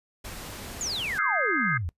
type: noise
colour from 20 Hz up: pink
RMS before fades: -39 dBFS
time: 0.24-1.19 s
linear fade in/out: 10 ms
type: exponential sweep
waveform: sine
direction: down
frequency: 7200 to 75.9 Hz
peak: -28 dBFS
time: 0.81-1.89 s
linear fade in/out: 0 ms
type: chord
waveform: sine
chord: Ab major seventh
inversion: second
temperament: equal with one note detuned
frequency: 1250.3 / 1568 / 1661.2 / 2093 Hz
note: Eb6 / G6 / Ab6 / C7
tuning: +8 / 0 / 0 / 0 cents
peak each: -29 dBFS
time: 1.18-1.78 s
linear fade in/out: 10 ms
effects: noise-tail reverb RT60 0.1 s tail -20 dB re dry + resampled to 32000 Hz